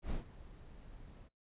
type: noise with ADSR envelope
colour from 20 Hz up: brown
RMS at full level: -37 dBFS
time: 0.02-1.29 s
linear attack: 91 ms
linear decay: 130 ms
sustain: -16 dB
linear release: 30 ms
effects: noise-tail reverb RT60 0.2 s tail -23 dB re dry + resampled to 8000 Hz